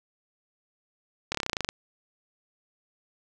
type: slowing click train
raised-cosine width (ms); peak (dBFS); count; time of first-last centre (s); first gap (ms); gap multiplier
0.2; -10; 12; 1.32-1.689; 26; 1.05
effects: none